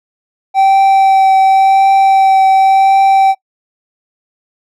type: tone with vibrato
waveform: triangle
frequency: 774 Hz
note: G5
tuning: 22 cents flat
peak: -3 dBFS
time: 0.54-3.35 s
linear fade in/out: 50 ms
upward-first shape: triangle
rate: 0.91 Hz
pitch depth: 13 cents each way
effects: noise-tail reverb RT60 0.1 s tail -22 dB re dry